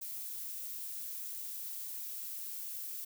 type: noise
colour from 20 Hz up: violet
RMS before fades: -42 dBFS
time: 0.01-3.05 s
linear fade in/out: 10 ms
effects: none